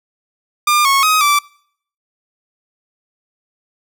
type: tone with pitch steps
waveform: sawtooth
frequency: 1200 / 1098 / 1259 / 1165 Hz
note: D6 / C#6 / D#6 / D6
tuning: +37 / -17 / +20 / -14 cents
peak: -7 dBFS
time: 0.67-1.39 s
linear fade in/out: 5 ms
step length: 180 ms
effects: noise-tail reverb RT60 0.6 s tail -24 dB re dry